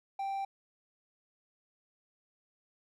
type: tone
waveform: triangle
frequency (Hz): 784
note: G5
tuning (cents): 0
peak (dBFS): -31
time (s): 0.19-0.45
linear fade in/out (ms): 5
effects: none